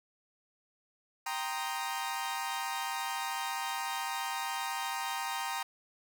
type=chord; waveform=sawtooth; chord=C minor seventh; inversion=second; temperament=equal; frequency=784 / 932.3 / 1046.5 / 1244.5 Hz; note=G5 / Bb5 / C6 / Eb6; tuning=0 / 0 / 0 / 0 cents; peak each=-35 / -33 / -39 / -38 dBFS; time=1.26-5.63 s; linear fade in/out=5 ms; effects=none